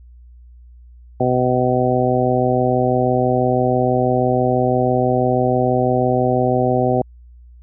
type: harmonic tone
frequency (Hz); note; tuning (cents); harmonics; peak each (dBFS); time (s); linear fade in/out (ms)
126.1; B2; +36; 1 / 2 / 3 / 4 / 5 / 6; -21 / -21 / -21 / -21 / -21 / -21; 1.2-7.02; 5
effects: added 60 Hz sine -40 dBFS peak until 7.62 s